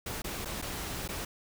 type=noise with dropouts; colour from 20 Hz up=pink; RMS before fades=-37 dBFS; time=0.06-1.25 s; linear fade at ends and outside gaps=5 ms; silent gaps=0.22-0.242 / 0.449-0.455 / 0.617-0.623 / 1.078-1.088 s; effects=none